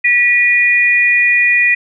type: tone pair together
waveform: sine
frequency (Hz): 1944 / 2445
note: B6 / D#7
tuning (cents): -28 / -31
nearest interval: major third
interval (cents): 397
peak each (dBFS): -11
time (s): 0.04-1.75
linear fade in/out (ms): 10
effects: none